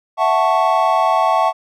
triangle chord, F# minor seventh, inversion third, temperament equal, 659.3 / 740 / 880 / 1108.7 Hz, E5 / F#5 / A5 / C#6, 0 / 0 / 0 / 0 cents, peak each -16 dBFS, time 0.17-1.53 s, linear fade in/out 50 ms, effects none

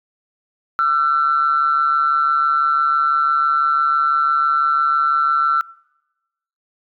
sine tone with amplitude modulation, 1346 Hz, E6, 36 cents sharp, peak -10 dBFS, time 0.79-5.61 s, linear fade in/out 0 ms, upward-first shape sine, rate 146 Hz, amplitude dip 65%, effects noise-tail reverb RT60 1.0 s tail -25 dB re dry + tanh soft clip ceiling -7 dBFS

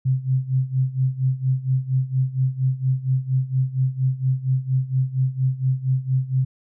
sine tone with tremolo, 130.81 Hz, C3, in tune, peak -15 dBFS, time 0.05-6.45 s, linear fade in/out 10 ms, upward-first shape sine, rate 4.3 Hz, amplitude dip 85%, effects none

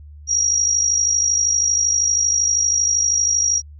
sine tone with amplitude modulation, 5690 Hz, F8, 31 cents sharp, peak -12 dBFS, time 0.27-3.62 s, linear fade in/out 50 ms, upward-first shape sine, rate 52.7 Hz, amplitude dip 60%, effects added 74 Hz sine -37 dBFS peak until 3.79 s

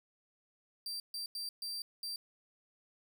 40% pulse tone bursts at uneven times, 4699 Hz, D8, in tune, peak -37 dBFS, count 5, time 0.86-1 / 1.14-1.26 / 1.35-1.49 / 1.62-1.82 / 2.03-2.16 s, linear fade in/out 2 ms, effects none

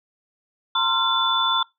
sine tone cluster, 918 / 1044 / 1371 / 3496 Hz, A#5 / C6 / F6 / A7, -27 / -4 / -32 / -12 cents, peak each -27 / -24 / -25 / -21 dBFS, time 0.75-1.63 s, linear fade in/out 5 ms, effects noise-tail reverb RT60 0.2 s tail -23 dB re dry

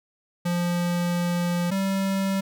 square tone pair in turn, 174.61 / 193.92 Hz, F3 / G3, 0 / -18 cents, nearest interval major second, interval 182 cents, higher second, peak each -23 dBFS, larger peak neither, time 0.45-1.71 / 1.71-2.41 s, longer first, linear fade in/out 10 ms, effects none

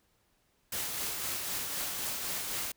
white noise with tremolo, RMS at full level -34 dBFS, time 0.72-2.72 s, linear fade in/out 5 ms, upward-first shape triangle, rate 3.9 Hz, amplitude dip 35%, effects pink hiss -72 dBFS RMS until 2.76 s

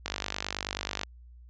click train, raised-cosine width 0.2 ms, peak -13 dBFS, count 49, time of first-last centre 0.06-1.034 s, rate 49.3 Hz, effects added 60 Hz sine -48 dBFS peak until 1.49 s + resampled to 16000 Hz

